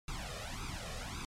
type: noise with flanger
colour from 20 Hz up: pink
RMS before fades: -41 dBFS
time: 0.08-1.25 s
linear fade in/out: 2 ms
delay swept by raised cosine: 0.8 to 1.67 ms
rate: 1.8 Hz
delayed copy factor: +0.95
effects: low-pass 8000 Hz 12 dB/octave + MP3 96 kbps